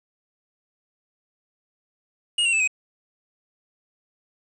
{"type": "tone with pitch steps", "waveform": "square", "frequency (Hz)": [2864, 2744, 2629, 2519], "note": ["F7", "F7", "E7", "D#7"], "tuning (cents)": [43, -31, -5, 21], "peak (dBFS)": -19, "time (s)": [2.38, 2.676], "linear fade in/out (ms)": 5, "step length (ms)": 74, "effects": ["resampled to 22050 Hz", "8-bit"]}